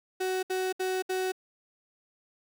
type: tone bursts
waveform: 35% pulse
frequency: 373.5 Hz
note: F#4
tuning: 16 cents sharp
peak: -26 dBFS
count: 4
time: 0.2-1.321 s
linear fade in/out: 10 ms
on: 230 ms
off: 67 ms
effects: none